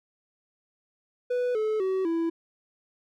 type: tone with pitch steps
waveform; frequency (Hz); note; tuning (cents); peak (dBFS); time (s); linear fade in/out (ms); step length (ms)
triangle; 493.9 / 432.5 / 378.7 / 331.5; B4 / A4 / F#4 / E4; 0 / -30 / +40 / +10; -22; 1.3-2.3; 10; 250
effects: none